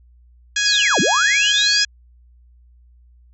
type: harmonic tone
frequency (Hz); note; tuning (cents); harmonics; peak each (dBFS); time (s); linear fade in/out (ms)
830.6; G#5; 0; 2 / 3 / 4 / 5 / 6 / 7 / 8 / 9; -20 / -26 / -23 / -29 / -29 / -28 / -26 / -32; 0.56-1.85; 5
type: linear two-way sweep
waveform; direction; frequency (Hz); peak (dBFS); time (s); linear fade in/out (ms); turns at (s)
sine; down then up; 5180 to 144.1 to 5180; -16; 0.65-1.84; 5; 1
effects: added 60 Hz sine -47 dBFS peak until 3.33 s